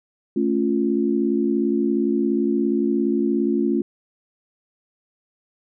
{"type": "chord", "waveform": "sine", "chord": "A augmented", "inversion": "none", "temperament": "equal", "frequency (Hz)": [220, 277.2, 349.2], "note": ["A3", "C#4", "E#4"], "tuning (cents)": [0, 0, 0], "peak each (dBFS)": -22, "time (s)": [0.36, 3.82], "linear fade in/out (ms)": 5, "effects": []}